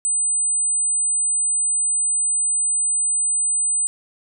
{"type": "tone", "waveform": "sine", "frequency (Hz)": 8100, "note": "B8", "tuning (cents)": 43, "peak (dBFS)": -17, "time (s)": [0.05, 3.87], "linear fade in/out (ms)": 0, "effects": []}